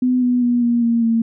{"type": "tone with pitch steps", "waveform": "sine", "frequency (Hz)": [251.7, 246.8, 242, 237.3, 232.7, 228.2], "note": ["B3", "B3", "B3", "A#3", "A#3", "A#3"], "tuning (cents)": [33, -1, -35, 31, -3, -37], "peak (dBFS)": -13, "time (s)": [0.02, 1.22], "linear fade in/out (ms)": 5, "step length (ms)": 200, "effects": []}